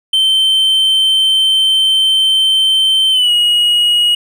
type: tone with pitch glide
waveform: triangle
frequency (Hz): 3103 to 2895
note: G7 to F#7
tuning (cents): -18 to -38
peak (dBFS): -7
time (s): 0.13-4.15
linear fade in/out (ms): 5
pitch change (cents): -120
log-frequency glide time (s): 3.11-3.31
effects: none